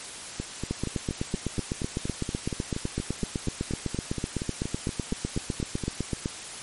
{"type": "two click trains", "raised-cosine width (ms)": 3, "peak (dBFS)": [-14, -17], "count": [45, 24], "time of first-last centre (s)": [[0.71, 6.259], [0.4, 5.837]], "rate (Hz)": [7.93, 4.23], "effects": ["white hiss -39 dBFS RMS until 6.62 s", "MP3 48 kbps"]}